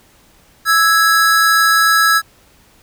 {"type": "tone pair together", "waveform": "square", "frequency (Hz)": [1318.5, 1661.2], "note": ["E6", "G#6"], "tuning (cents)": [0, 0], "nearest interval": "major third", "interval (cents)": 400, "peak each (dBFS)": -13, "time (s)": [0.65, 2.22], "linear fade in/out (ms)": 50, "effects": ["pink hiss -50 dBFS RMS until 2.82 s"]}